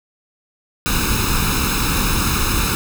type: noise with comb filter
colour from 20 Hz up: pink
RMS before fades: -18 dBFS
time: 0.86-2.75 s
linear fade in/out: 0 ms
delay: 0.77 ms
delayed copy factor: +0.8
effects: none